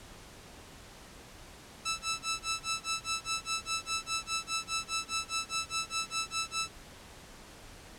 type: tone with tremolo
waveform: 10% pulse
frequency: 1318.5 Hz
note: E6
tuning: in tune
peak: -21 dBFS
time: 1.85-6.71 s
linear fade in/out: 10 ms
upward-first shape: sine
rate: 4.9 Hz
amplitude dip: 100%
effects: pink hiss -51 dBFS RMS until 7.98 s + low-pass 10000 Hz 12 dB/octave